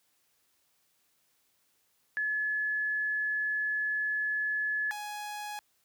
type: tone pair in turn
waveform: sine / sawtooth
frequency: 1711 / 835 Hz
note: A6 / G#5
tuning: -49 / +9 cents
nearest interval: octave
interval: 1242 cents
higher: first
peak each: -28 / -33 dBFS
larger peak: first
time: 2.17-4.91 / 4.91-5.59 s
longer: first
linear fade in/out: 0 ms
effects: white hiss -72 dBFS RMS until 5.84 s + high-pass 60 Hz 12 dB/octave